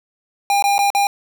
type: tone with dropouts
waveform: square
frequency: 804 Hz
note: G5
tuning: 44 cents sharp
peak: -14 dBFS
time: 0.5-1.07 s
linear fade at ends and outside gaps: 1 ms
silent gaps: 0.624-0.64 / 0.781-0.79 / 0.903-0.949 s
effects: none